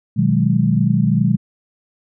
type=chord; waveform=sine; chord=G# minor seventh; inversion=first; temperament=equal; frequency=123.47 / 155.56 / 185 / 207.7 Hz; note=B2 / D#3 / F#3 / G#3; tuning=0 / 0 / 0 / 0 cents; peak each=-18 dBFS; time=0.16-1.37 s; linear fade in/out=20 ms; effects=none